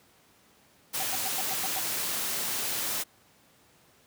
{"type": "noise", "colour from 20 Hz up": "white", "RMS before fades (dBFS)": -31, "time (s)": [0.93, 3.04], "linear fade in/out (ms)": 20}
{"type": "tone bursts", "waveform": "triangle", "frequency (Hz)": 767, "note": "G5", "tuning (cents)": -38, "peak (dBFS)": -31, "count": 7, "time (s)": [1, 1.789], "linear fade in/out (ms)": 0, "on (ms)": 27, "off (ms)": 100}
{"effects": ["pink hiss -61 dBFS RMS until 4.06 s", "high-pass 100 Hz 12 dB/octave"]}